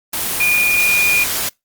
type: tone in noise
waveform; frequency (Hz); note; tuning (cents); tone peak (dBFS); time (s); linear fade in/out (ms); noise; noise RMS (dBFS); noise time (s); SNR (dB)
sine; 2435; D#7; -38; -12; 0.4-1.24; 5; white; -20; 0.13-1.49; +5
effects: noise-tail reverb RT60 0.2 s tail -26 dB re dry + Opus 24 kbps